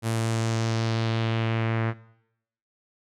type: tone with low-pass filter sweep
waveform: sawtooth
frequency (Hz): 113.2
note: A2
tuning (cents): +50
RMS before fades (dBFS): -26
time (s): 0.02-1.94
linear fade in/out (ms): 50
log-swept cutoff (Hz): 11000 to 1800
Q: 1.8
effects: noise-tail reverb RT60 0.8 s tail -19 dB re dry